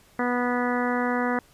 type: harmonic tone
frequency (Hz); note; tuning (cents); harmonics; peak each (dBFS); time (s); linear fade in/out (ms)
245.5; B3; -10; 1 / 2 / 3 / 4 / 5 / 6 / 7 / 8; -26 / -29 / -31 / -32 / -33 / -34 / -34 / -35; 0.19-1.39; 2
effects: pink hiss -57 dBFS RMS until 1.53 s + resampled to 32000 Hz